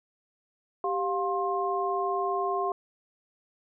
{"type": "tone cluster", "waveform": "sine", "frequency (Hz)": [392.2, 707, 1062], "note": ["G4", "F5", "C6"], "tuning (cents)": [1, 21, 25], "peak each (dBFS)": -30, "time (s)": [0.84, 2.72], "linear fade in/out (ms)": 2, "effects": []}